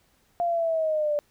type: linear sweep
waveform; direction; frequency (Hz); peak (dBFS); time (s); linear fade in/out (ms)
sine; down; 698.5 to 583; -22; 0.4-1.19; 0
effects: pink hiss -65 dBFS RMS until 1.3 s